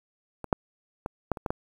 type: clicks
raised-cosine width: 1 ms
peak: -21 / -7 / -17 / -10 / -23 / -15 / -13 dBFS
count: 7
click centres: 0.443 / 0.528 / 1.061 / 1.317 / 1.372 / 1.462 / 1.505 s
effects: 8-bit